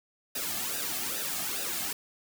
white noise with flanger, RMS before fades -33 dBFS, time 0.35-1.93 s, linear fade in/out 5 ms, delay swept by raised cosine 0.91 to 2.11 ms, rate 2.4 Hz, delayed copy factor -0.7, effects none

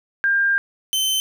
sine / sawtooth tone pair in turn, 1600 / 3075 Hz, G6 / G7, +35 / -34 cents, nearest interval major seventh, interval 1131 cents, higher second, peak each -15 dBFS, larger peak neither, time 0.24-0.58 / 0.93-1.2 s, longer first, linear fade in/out 0 ms, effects none

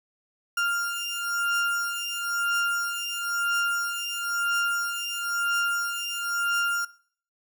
35% pulse beating tone pair, 1396.9 / 1397.9 Hz, F6 / F6, 0 / +1 cents, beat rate 1 Hz, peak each -27 dBFS, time 0.57-6.85 s, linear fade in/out 5 ms, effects noise-tail reverb RT60 0.5 s tail -18 dB re dry

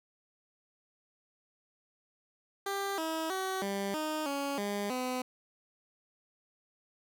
15% pulse tone with pitch steps, 395.8 / 321.3 / 379 / 198.1 / 309.2 / 280.2 / 203.3 / 253.5 Hz, G4 / E4 / F#4 / G3 / D#4 / C#4 / G#3 / B3, +17 / -44 / +42 / +18 / -11 / +19 / -37 / +45 cents, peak -26 dBFS, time 2.66-5.22 s, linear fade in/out 5 ms, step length 320 ms, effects none

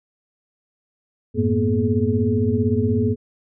sine tone cluster, 94.9 / 110.7 / 230 / 247.3 / 424.4 Hz, F#2 / A2 / A#3 / B3 / G#4, +44 / +11 / -23 / +3 / +38 cents, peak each -23 dBFS, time 1.34-3.16 s, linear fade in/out 50 ms, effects none

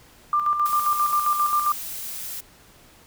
sine tone with tremolo, 1190 Hz, D6, 22 cents sharp, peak -17 dBFS, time 0.33-1.72 s, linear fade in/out 2 ms, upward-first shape square, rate 7.5 Hz, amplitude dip 50%
blue noise, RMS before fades -33 dBFS, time 0.65-2.41 s, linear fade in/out 10 ms
effects pink hiss -52 dBFS RMS until 3.06 s

